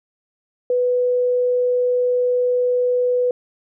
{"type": "tone", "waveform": "sine", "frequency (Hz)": 495.1, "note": "B4", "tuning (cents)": 4, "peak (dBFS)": -15, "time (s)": [0.7, 3.31], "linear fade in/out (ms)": 2, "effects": []}